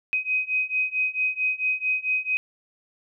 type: beating tone pair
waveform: sine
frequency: 2515 / 2519.5 Hz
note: D#7 / D#7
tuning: +18 / +21 cents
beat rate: 4.5 Hz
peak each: -26 / -25 dBFS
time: 0.13-2.37 s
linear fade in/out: 0 ms
effects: none